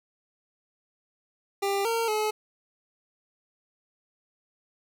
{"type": "tone with pitch steps", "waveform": "25% pulse", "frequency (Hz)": [397.2, 458.6, 428.1], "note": ["G4", "A#4", "A4"], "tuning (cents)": [23, -28, -47], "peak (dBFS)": -21, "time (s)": [1.62, 2.31], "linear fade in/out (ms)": 10, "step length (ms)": 230, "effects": []}